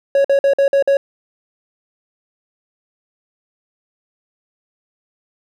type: tone bursts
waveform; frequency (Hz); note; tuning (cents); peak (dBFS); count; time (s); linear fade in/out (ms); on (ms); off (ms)
triangle; 554.4; C#5; 0; -8; 6; 0.15-0.97; 2; 95; 50
effects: none